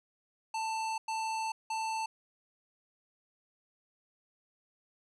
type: tone bursts at uneven times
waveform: square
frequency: 887 Hz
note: A5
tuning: 14 cents sharp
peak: -33 dBFS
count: 3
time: 0.54-0.98 / 1.08-1.52 / 1.7-2.06 s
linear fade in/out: 5 ms
effects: resampled to 22050 Hz